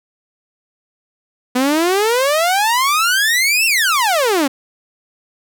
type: exponential two-way sweep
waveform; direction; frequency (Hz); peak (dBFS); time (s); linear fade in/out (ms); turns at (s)
sawtooth; up then down; 245.2 to 2759 to 258.7; -9; 1.55-4.48; 10; 3.66
effects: none